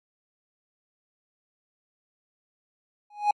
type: tone with exponential growth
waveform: triangle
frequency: 830.6 Hz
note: G#5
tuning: in tune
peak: -13 dBFS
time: 3.1-3.31 s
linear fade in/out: 5 ms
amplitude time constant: 45 ms
effects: MP3 48 kbps